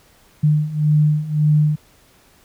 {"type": "beating tone pair", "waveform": "sine", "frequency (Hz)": [150, 151.8], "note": ["D3", "D#3"], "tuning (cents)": [37, -42], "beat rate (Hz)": 1.8, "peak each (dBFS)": [-18, -15], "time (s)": [0.43, 1.76], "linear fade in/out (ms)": 10, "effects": ["pink hiss -53 dBFS RMS until 2.44 s"]}